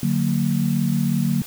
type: chord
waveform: sine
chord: D augmented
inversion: none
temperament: just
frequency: 146.83 / 183.54 / 229.4 Hz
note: D3 / F#3 / A#3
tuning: 0 / -14 / -28 cents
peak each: -22 dBFS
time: 0.03-1.42 s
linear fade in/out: 2 ms
effects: white hiss -38 dBFS RMS until 1.46 s